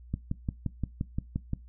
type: click train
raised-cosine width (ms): 5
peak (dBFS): -17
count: 9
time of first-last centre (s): 0.14-1.534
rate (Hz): 5.74
effects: noise-tail reverb RT60 0.2 s tail -20 dB re dry + added 60 Hz sine -47 dBFS peak until 1.68 s